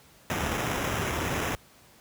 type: noise with sample-and-hold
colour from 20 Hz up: pink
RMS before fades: -29 dBFS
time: 0.3-1.55 s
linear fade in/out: 0 ms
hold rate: 4410 Hz
effects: pink hiss -56 dBFS RMS until 2 s + high-pass 60 Hz 12 dB/octave